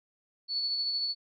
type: tone with tremolo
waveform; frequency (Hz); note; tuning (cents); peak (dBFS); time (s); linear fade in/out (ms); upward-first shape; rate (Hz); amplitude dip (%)
sine; 4435; C#8; 0; -27; 0.48-1.15; 50; sine; 13; 30
effects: none